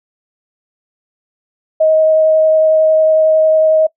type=tone with vibrato; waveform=sine; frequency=630 Hz; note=D#5; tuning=21 cents sharp; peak=-7 dBFS; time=1.8-3.87 s; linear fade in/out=10 ms; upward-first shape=sine; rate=11 Hz; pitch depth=8 cents each way; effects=noise-tail reverb RT60 0.1 s tail -21 dB re dry